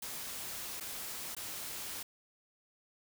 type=noise with dropouts; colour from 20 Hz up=white; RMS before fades=-42 dBFS; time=0.02-2.03 s; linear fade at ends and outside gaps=5 ms; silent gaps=0.801-0.807 / 1.35-1.366 s; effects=none